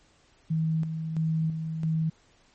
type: tone with tremolo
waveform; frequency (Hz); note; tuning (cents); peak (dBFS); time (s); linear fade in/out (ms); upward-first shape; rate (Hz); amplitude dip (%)
sine; 160; D#3; +49; -23; 0.5-2.1; 10; square; 1.5; 50
effects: pink hiss -62 dBFS RMS until 2.54 s + MP3 32 kbps